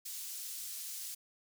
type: high-pass noise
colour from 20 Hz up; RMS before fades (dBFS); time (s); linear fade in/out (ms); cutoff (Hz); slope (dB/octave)
pink; -43; 0.05-1.15; 10; 6000; 12
effects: none